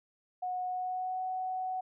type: tone with pitch glide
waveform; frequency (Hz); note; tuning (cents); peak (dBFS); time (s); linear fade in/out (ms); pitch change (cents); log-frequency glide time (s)
sine; 731 to 745.1; F#5 to F#5; -21 to +12; -32; 0.42-1.81; 10; +33; 0.65-1.22
effects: none